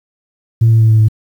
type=tone with pitch steps; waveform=sine; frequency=113.9 / 112.59 / 111.3 / 110.02 / 108.76 Hz; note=A#2 / A2 / A2 / A2 / A2; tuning=-40 / +40 / +20 / 0 / -20 cents; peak=-4 dBFS; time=0.61-1.085 s; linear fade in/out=10 ms; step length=95 ms; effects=tanh soft clip ceiling -3 dBFS + 7-bit